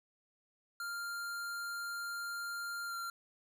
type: tone with pitch glide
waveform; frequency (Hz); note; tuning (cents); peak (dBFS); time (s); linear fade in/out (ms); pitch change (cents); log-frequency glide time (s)
square; 1395 to 1379; F6 to F6; -2 to -22; -39; 0.8-3.1; 2; -20; 2.87-2.94
effects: none